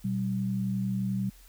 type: tone pair together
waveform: sine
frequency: 121.52 / 192.9 Hz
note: B2 / G3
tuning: -28 / -28 cents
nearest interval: minor sixth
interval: 800 cents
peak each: -32 / -28 dBFS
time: 0.04-1.3 s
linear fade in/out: 10 ms
effects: added 43 Hz sine -52 dBFS peak until 1.48 s + white hiss -58 dBFS RMS until 1.48 s